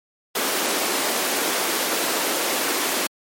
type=high-pass noise; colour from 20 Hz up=pink; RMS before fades=-23 dBFS; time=0.35-3.07 s; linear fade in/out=5 ms; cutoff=280 Hz; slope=24 dB/octave; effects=MP3 64 kbps